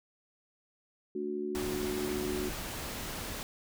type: harmonic tone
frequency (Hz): 73.42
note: D2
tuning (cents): 0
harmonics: 3 / 4 / 5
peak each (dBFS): -40 / -39 / -34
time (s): 1.15-2.49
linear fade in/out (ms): 5
type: noise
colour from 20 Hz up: pink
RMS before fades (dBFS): -39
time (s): 1.55-3.43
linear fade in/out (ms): 0
effects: none